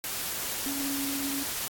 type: tone in noise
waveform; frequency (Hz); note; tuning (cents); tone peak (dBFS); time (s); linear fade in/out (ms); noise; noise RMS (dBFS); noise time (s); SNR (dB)
sine; 277.2; C#4; 0; -32; 0.66-1.43; 0; white; -33; 0.04-1.68; -2
effects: AAC 64 kbps